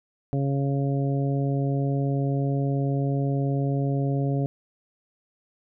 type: harmonic tone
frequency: 138.59 Hz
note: C#3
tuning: in tune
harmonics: 1 / 2 / 3 / 4 / 5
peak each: -23 / -29 / -33 / -35 / -37 dBFS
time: 0.33-4.46 s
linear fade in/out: 0 ms
effects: none